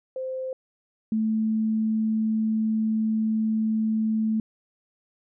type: tone pair in turn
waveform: sine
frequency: 520 / 219.3 Hz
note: C5 / A3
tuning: -11 / -6 cents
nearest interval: octave + minor third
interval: 1495 cents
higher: first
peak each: -28 / -21 dBFS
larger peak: second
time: 0.16-0.53 / 1.12-4.4 s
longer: second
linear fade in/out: 2 ms
effects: none